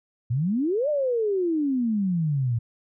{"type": "exponential two-way sweep", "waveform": "sine", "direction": "up then down", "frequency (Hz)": [111.8, 614, 111.8], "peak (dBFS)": -21, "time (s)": [0.3, 2.59], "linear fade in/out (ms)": 10, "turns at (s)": 0.89, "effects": []}